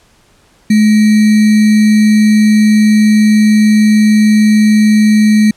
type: tone with sample-and-hold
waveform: sine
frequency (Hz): 213.4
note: G#3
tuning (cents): +47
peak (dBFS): -4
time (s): 0.7-5.51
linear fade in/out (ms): 5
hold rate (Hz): 2100
effects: pink hiss -49 dBFS RMS until 5.56 s + low-pass 10000 Hz 12 dB/octave